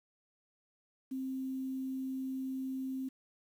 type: tone with quantisation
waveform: sine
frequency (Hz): 263.3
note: C4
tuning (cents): +11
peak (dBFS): -35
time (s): 1.11-3.09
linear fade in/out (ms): 10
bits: 10
effects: none